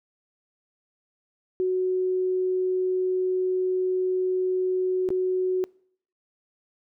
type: tone with dropouts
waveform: sine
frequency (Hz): 370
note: F#4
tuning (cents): 0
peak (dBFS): -21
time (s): 1.6-5.64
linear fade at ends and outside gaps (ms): 0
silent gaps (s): 5.089-5.104
effects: noise-tail reverb RT60 0.6 s tail -25 dB re dry